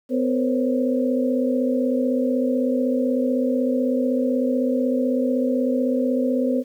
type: tone cluster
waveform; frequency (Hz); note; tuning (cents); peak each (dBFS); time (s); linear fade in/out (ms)
sine; 253.8 / 462.4 / 516 / 552; B3 / A#4 / C5 / C#5; +47 / -14 / -24 / -7; -20 / -28 / -25 / -28; 0.09-6.64; 50
effects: 9-bit